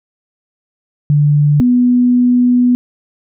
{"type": "tone pair in turn", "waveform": "sine", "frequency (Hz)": [146.83, 246.4], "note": ["D3", "B3"], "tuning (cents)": [0, -4], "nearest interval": "major sixth", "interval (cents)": 896, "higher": "second", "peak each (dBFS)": -7, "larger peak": "neither", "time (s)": [[1.1, 1.6], [1.6, 2.75]], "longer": "second", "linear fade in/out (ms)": 0, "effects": []}